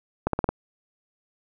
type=accelerating click train; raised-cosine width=1 ms; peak=-8 dBFS; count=5; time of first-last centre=0.27-0.49 s; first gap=63 ms; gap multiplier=0.91; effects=none